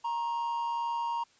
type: tone pair together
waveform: triangle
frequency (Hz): 938 / 1080.3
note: A#5 / C#6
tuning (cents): +11 / -45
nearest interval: major second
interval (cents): 244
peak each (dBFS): -28 / -38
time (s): 0.04-1.24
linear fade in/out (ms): 10
effects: white hiss -64 dBFS RMS until 1.39 s + resampled to 16000 Hz